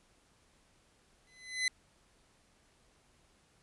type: tone with exponential growth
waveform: sawtooth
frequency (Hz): 2025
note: B6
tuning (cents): +43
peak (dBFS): -23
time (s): 1.27-1.68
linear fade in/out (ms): 2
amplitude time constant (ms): 87
effects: pink hiss -68 dBFS RMS until 3.62 s + resampled to 24000 Hz